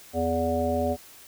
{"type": "harmonic tone with a mistuned harmonic", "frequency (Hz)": 82.9, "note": "E2", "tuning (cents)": 10, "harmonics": [1, 3, 5, 7, 9], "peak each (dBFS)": [-31, -29, -31, -27, -30], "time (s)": [0.13, 0.97], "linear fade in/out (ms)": 50, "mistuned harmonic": 9, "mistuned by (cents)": -35, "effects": ["white hiss -49 dBFS RMS until 1.27 s"]}